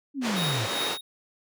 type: exponential sweep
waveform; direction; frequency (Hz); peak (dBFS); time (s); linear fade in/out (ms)
sine; down; 293.7 to 101.1; -27; 0.14-0.68; 50
type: band-pass noise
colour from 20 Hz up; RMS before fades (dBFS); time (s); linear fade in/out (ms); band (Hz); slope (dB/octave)
pink; -31; 0.21-0.98; 50; 330 to 5700; 12
type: tone with tremolo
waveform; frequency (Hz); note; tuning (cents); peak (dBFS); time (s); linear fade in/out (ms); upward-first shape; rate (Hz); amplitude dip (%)
square; 3747; A#7; +8; -28; 0.36-1.01; 5; triangle; 2.7; 75
effects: none